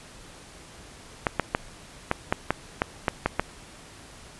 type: clicks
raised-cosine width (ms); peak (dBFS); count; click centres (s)
0.5; -6; 10; 1.268 / 1.397 / 1.549 / 2.114 / 2.325 / 2.506 / 2.819 / 3.082 / 3.26 / 3.396
effects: pink hiss -47 dBFS RMS until 4.39 s + resampled to 24000 Hz